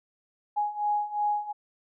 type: beating tone pair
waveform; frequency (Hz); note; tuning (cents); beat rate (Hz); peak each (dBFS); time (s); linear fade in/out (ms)
sine; 830.6 / 833.4; G#5 / G#5; 0 / +6; 2.8; -30 / -27; 0.56-1.53; 20
effects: none